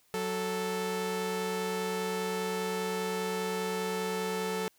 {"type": "tone pair together", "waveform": "sawtooth", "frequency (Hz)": [185, 440], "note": ["F#3", "A4"], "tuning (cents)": [0, 0], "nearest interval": "octave + minor third", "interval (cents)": 1500, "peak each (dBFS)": [-32, -28], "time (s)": [0.14, 4.68], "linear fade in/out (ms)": 0, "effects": ["white hiss -67 dBFS RMS until 4.78 s"]}